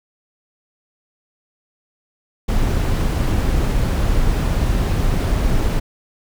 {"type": "noise", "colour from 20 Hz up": "brown", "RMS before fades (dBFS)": -17, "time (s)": [2.48, 5.8], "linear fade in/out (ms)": 10, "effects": []}